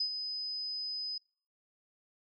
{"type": "tone with ADSR envelope", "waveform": "sine", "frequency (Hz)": 5020, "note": "D#8", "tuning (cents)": 15, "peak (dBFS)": -28, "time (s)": [0, 1.18], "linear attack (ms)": 6, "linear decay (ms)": 83, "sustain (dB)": -7, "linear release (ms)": 5, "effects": ["noise-tail reverb RT60 0.4 s tail -22 dB re dry"]}